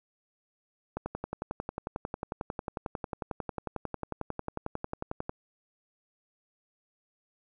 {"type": "click train", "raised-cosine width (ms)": 1, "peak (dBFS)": -19, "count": 49, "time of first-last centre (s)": [0.97, 5.294], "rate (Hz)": 11.1, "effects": []}